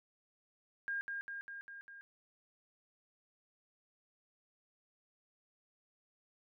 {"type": "tone with echo", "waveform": "sine", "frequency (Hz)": 1613, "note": "G6", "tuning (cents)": 49, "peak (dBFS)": -35, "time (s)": [0.88, 1.01], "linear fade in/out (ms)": 0, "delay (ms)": 200, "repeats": 5, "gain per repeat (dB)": -3, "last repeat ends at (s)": 2.01, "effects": []}